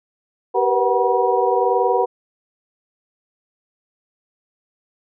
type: tone cluster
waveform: sine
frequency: 387 / 475.9 / 497.1 / 748 / 961 Hz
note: G4 / A#4 / B4 / F#5 / B5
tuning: -22 / +36 / +11 / +19 / -48 cents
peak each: -21 dBFS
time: 0.54-2.06 s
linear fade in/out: 20 ms
effects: none